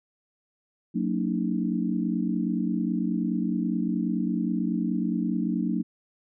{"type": "tone cluster", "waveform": "sine", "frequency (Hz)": [183.5, 228.5, 286.1, 315.5], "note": ["F#3", "A#3", "D4", "D#4"], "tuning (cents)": [-14, -34, -45, 24], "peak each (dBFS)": [-28, -28, -31, -32], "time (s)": [0.94, 5.83], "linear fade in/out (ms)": 20, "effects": []}